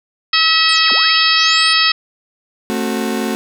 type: harmonic tone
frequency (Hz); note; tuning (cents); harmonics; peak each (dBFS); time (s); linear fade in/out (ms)
645; E5; -38; 2 / 3 / 4 / 5 / 6 / 7 / 8; -18 / -18 / -18 / -18 / -18 / -18 / -18; 0.33-1.92; 5
type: linear two-way sweep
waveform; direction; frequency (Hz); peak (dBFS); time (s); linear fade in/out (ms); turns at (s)
sine; down then up; 9397 to 194.5 to 9397; -26; 0.69-1.73; 2; 0.92
type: chord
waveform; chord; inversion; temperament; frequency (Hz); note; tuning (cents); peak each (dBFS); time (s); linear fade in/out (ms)
35% pulse; F# diminished; first; just; 222 / 266.4 / 370; A3 / C4 / F#4; +16 / +31 / 0; -18 / -21 / -21; 2.7-3.35; 0
effects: none